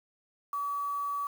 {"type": "tone with quantisation", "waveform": "sine", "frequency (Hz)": 1142, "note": "D6", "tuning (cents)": -49, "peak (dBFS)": -30, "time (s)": [0.53, 1.27], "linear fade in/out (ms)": 2, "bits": 8, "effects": []}